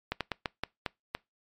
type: slowing click train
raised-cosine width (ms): 0.3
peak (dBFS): -14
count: 7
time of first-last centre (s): 0.12-1.15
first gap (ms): 87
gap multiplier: 1.27
effects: noise-tail reverb RT60 0.2 s tail -24 dB re dry + MP3 96 kbps